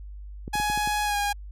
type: clicks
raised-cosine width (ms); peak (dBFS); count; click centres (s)
3; -22; 6; 0.479 / 0.555 / 0.6 / 0.7 / 0.776 / 0.875
type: tone with pitch glide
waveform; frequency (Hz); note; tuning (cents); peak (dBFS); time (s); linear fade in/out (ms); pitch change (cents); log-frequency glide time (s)
sawtooth; 837 to 816.5; G#5 to G#5; +13 to -30; -20; 0.53-1.33; 10; -43; 1.04-1.17
effects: added 50 Hz sine -37 dBFS peak until 1.51 s + resampled to 32000 Hz

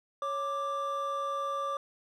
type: tone pair together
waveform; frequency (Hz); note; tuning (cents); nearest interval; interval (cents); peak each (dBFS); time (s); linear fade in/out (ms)
triangle; 554.4 / 1177; C#5 / D6; 0 / +3; octave + minor second; 1303; -34 / -30; 0.22-1.77; 2
effects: none

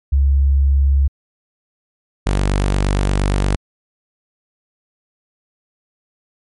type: tone pair in turn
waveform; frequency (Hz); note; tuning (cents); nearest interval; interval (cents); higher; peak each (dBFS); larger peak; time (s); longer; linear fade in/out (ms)
sine / sawtooth; 69 / 48.58; C#2 / G1; -7 / -15; tritone; 608; first; -10; neither; 0.12-1.08 / 2.26-3.56; second; 10
effects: MP3 48 kbps

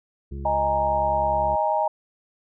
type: harmonic tone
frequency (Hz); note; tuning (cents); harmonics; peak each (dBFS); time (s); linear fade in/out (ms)
69; C#2; -7; 1 / 2 / 3 / 5 / 6; -31 / -38 / -40 / -42 / -48; 0.31-1.56; 10
type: chord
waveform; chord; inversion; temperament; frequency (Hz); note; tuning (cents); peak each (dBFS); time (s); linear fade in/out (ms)
sine; D# suspended fourth; none; equal with one note detuned; 622.3 / 822 / 932.3; D#5 / G#5 / A#5; 0 / -18 / 0; -24; 0.45-1.88; 5
effects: none

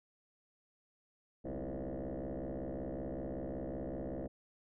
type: tone with frequency modulation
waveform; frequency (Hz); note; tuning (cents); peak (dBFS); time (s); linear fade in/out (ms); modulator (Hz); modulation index
sine; 138.59; C#3; 0; -36; 1.44-4.28; 20; 65.3; 7.7
effects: tanh soft clip ceiling -36 dBFS

